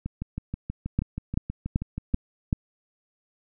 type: two click trains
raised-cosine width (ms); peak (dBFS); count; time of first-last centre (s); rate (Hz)
5; -18 / -10; 14 / 5; 0.06-2.14 / 0.99-2.528; 6.25 / 2.6
effects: none